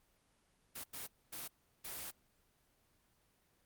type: noise bursts at uneven times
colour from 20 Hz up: white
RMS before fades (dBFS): -45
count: 4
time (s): 0.75-0.84 / 0.93-1.07 / 1.32-1.48 / 1.84-2.11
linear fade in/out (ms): 10
effects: pink hiss -74 dBFS RMS until 3.65 s + Opus 24 kbps